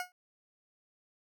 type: tone with exponential decay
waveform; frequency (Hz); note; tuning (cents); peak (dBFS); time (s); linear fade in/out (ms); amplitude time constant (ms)
20% pulse; 724; F#5; -38; -26; 0-0.12; 1; 25
effects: none